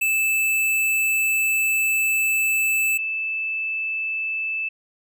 square / sine tone pair in turn, 2630 / 2630 Hz, E7 / E7, -5 / -5 cents, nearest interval unison, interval 0 cents, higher neither, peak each -19 / -23 dBFS, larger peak first, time 0.01-2.98 / 2.98-4.69 s, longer first, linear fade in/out 10 ms, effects none

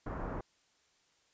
pink low-pass noise, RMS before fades -39 dBFS, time 0.06-0.41 s, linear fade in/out 5 ms, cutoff 1400 Hz, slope 24 dB/octave, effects white hiss -71 dBFS RMS until 1.33 s + resampled to 16000 Hz

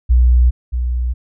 sine tone pair in turn, 61.2 / 61.2 Hz, B1 / B1, -15 / -15 cents, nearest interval unison, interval 0 cents, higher neither, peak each -7 / -15 dBFS, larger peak first, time 0.09-0.51 / 0.72-1.14 s, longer neither, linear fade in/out 20 ms, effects none

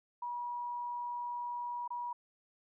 sine tone with dropouts, 965 Hz, B5, 40 cents flat, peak -36 dBFS, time 0.22-2.13 s, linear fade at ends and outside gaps 5 ms, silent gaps 1.878-1.904 s, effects none

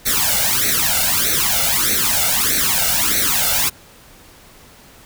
white noise with flanger, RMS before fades -17 dBFS, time 0.05-3.7 s, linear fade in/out 20 ms, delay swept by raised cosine 0.49 to 1.43 ms, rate 1.6 Hz, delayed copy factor +0.95, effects pink hiss -45 dBFS RMS until 5.05 s

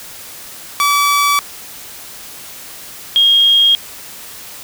sawtooth / sine tone pair in turn, 1149 / 3250 Hz, D6 / G#7, -38 / -38 cents, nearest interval octave + tritone, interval 1800 cents, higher second, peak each -7 dBFS, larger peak neither, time 0.8-1.39 / 3.16-3.75 s, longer neither, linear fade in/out 0 ms, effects white hiss -33 dBFS RMS until 4.63 s

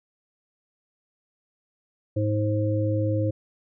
harmonic tone, 105.7 Hz, G#2, 31 cents sharp, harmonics 1 / 3 / 5, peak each -23 / -28 / -28 dBFS, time 2.16-3.31 s, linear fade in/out 10 ms, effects none

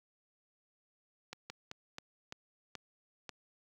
slowing click train, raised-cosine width 0.2 ms, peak -25 dBFS, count 7, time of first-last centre 1.33-3.293 s, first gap 170 ms, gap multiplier 1.26, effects high-pass 80 Hz 12 dB/octave + 11-bit

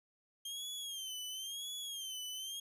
sawtooth tone with vibrato, 3186 Hz, G7, 27 cents sharp, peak -38 dBFS, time 0.45-2.6 s, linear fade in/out 5 ms, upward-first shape sine, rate 0.97 Hz, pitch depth 110 cents each way, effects resampled to 32000 Hz

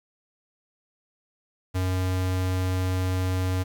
square tone, 92.5 Hz, F#2, in tune, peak -24 dBFS, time 1.74-3.64 s, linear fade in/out 20 ms, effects 9-bit

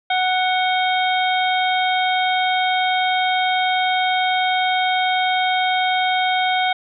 harmonic tone with a mistuned harmonic, 740 Hz, F#5, in tune, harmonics 1 / 2 / 3 / 4 / 5, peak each -18 / -25 / -24 / -26 / -28 dBFS, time 0.1-6.73 s, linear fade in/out 5 ms, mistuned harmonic 4, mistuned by +140 cents, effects none

